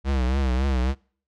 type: tone with vibrato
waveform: square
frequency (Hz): 65.41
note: C2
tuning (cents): 0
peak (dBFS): -21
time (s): 0.04-0.95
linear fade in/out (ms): 50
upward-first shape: triangle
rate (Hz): 3.6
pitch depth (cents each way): 120
effects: noise-tail reverb RT60 0.5 s tail -26 dB re dry + low-pass 5000 Hz 12 dB/octave